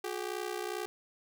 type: ring-modulated tone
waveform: sawtooth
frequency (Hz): 392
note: G4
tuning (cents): 0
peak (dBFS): -28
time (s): 0.04-0.86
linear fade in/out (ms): 0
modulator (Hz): 31.2
effects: none